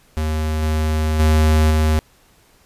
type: tone with level steps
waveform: square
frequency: 77.78 Hz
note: D#2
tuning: in tune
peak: -19 / -17 / -12 / -14 dBFS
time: 0.17-1.99 s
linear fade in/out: 0 ms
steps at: 0.62 / 1.19 / 1.7 s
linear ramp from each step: 10 ms
effects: pink hiss -54 dBFS RMS until 2.65 s + resampled to 32000 Hz